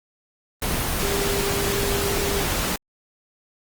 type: tone in noise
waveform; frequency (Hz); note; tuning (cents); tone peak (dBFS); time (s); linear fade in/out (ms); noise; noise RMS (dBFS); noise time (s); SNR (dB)
sine; 400; G4; +35; -26; 1.03-2.41; 2; pink; -24; 0.62-2.76; -5
effects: Opus 24 kbps